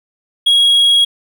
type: tone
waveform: triangle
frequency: 3307 Hz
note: G#7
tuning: 8 cents flat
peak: -6 dBFS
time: 0.46-1.05 s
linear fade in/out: 10 ms
effects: none